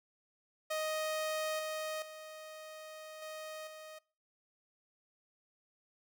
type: tone with level steps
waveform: sawtooth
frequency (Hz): 624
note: D#5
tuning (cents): +5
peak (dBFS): -30 / -33 / -43 / -39 / -44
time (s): 0.7-3.99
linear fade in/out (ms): 10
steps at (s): 1.59 / 2.02 / 3.22 / 3.67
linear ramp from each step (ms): 2
effects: noise-tail reverb RT60 0.4 s tail -25 dB re dry